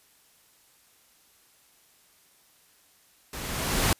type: noise with level ramp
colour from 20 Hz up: pink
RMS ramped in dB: -37 to -22 dBFS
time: 3.33-3.93 s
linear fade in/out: 2 ms
effects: white hiss -61 dBFS RMS until 3.99 s + resampled to 32000 Hz